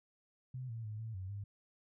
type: tone with pitch steps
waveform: sine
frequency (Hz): 128 / 114.1 / 106.9 / 112.1 / 93.7 / 101.2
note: C3 / A#2 / A2 / A2 / F#2 / G#2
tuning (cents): -38 / -37 / -49 / +33 / +22 / -44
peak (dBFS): -40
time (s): 0.54-1.44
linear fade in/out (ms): 5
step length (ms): 150
effects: none